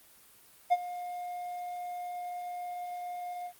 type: tone with ADSR envelope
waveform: triangle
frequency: 712 Hz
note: F5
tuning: 33 cents sharp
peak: -17 dBFS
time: 0.7-3.53 s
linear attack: 25 ms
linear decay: 37 ms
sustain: -17 dB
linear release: 74 ms
effects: white hiss -58 dBFS RMS until 3.59 s + Opus 32 kbps

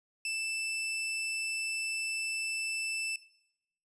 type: tone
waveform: sawtooth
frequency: 2648 Hz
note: E7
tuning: 7 cents sharp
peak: -29 dBFS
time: 0.25-3.16 s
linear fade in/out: 2 ms
effects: noise-tail reverb RT60 0.8 s tail -18 dB re dry + resampled to 24000 Hz

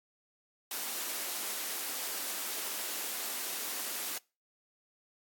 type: high-pass noise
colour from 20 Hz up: white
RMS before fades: -37 dBFS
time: 0.71-4.18 s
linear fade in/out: 2 ms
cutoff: 240 Hz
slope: 24 dB/octave
effects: noise-tail reverb RT60 0.3 s tail -25 dB re dry + AAC 64 kbps

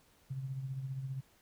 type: tone with tremolo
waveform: sine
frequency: 133.5 Hz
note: C3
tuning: 35 cents sharp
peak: -34 dBFS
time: 0.3-1.21 s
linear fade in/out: 10 ms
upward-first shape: triangle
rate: 15 Hz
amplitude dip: 60%
effects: pink hiss -67 dBFS RMS until 1.41 s

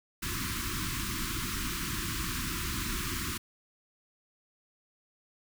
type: band-stop noise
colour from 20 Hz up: pink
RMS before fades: -34 dBFS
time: 0.22-3.38 s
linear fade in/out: 10 ms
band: 370 to 1000 Hz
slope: 96 dB/octave
effects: none

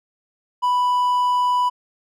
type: tone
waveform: triangle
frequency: 989 Hz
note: B5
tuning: 2 cents sharp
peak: -14 dBFS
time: 0.62-1.7 s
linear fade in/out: 20 ms
effects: none

